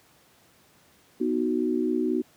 sine chord, B major, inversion none, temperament equal, 246.9 / 311.1 / 370 Hz, B3 / D#4 / F#4, 0 / 0 / 0 cents, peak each -27 dBFS, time 1.2-2.22 s, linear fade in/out 10 ms, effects pink hiss -59 dBFS RMS until 2.36 s + high-pass 100 Hz 12 dB/octave

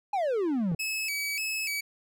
triangle exponential sweep, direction down, 846 to 154.5 Hz, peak -23 dBFS, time 0.13-0.75 s, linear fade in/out 5 ms
clicks, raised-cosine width 2 ms, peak -27 dBFS, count 2, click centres 0.717 / 0.747 s
sawtooth tone with vibrato, 2430 Hz, D#7, 42 cents flat, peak -26 dBFS, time 0.79-1.81 s, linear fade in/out 10 ms, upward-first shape square, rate 1.7 Hz, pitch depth 110 cents each way
effects none

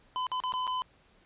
square tone with dropouts, 1012 Hz, B5, 42 cents sharp, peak -30 dBFS, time 0.16-0.82 s, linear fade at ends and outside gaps 0 ms, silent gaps 0.268-0.317 / 0.402-0.437 / 0.522-0.538 / 0.669-0.676 s, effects pink hiss -63 dBFS RMS until 1.25 s + resampled to 8000 Hz

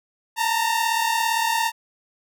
sawtooth tone pair together, 894.7 / 932.3 Hz, A5 / A#5, +29 / 0 cents, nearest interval minor second, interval 71 cents, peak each -19 dBFS, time 0.36-1.72 s, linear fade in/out 50 ms, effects none

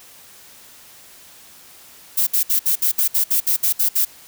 violet noise bursts, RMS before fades -17 dBFS, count 12, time 2.17-4.052 s, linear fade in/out 10 ms, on 100 ms, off 62 ms, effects white hiss -45 dBFS RMS until 4.27 s

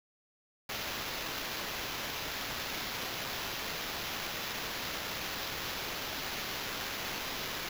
blue noise with sample-and-hold, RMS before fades -38 dBFS, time 0.69-7.69 s, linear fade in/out 5 ms, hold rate 8820 Hz, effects none

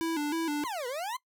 square tone with vibrato, 311.1 Hz, D#4, in tune, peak -29 dBFS, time 0.01-0.64 s, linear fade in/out 0 ms, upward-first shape square, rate 3.2 Hz, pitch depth 97 cents each way
40% pulse exponential two-way sweep, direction down then up, 1108.7 to 470.7 to 1066 Hz, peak -32 dBFS, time 0.64-1.17 s, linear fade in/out 10 ms, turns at 0.87 s
effects noise-tail reverb RT60 0.1 s tail -19 dB re dry

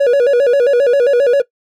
triangle tone with vibrato, 521 Hz, C5, 7 cents flat, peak -6 dBFS, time 0-1.42 s, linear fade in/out 10 ms, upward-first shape square, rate 7.5 Hz, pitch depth 130 cents each way, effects noise-tail reverb RT60 0.1 s tail -18 dB re dry

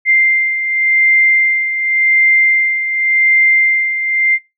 sine beating tone pair, 2093 / 2093.89 Hz, C7 / C7, 0 / +1 cents, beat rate 0.89 Hz, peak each -17 / -10 dBFS, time 0.05-4.39 s, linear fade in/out 50 ms, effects noise-tail reverb RT60 0.2 s tail -19 dB re dry

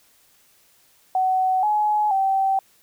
sine tone with pitch steps, 750 / 844 / 774 Hz, F#5 / G#5 / G5, +23 / +28 / -22 cents, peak -17 dBFS, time 1.15-2.59 s, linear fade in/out 2 ms, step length 480 ms, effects white hiss -58 dBFS RMS until 2.82 s

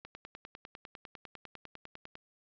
click train, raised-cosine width 0.3 ms, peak -30 dBFS, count 22, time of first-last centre 0.05-2.154 s, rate 9.98 Hz, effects resampled to 16000 Hz

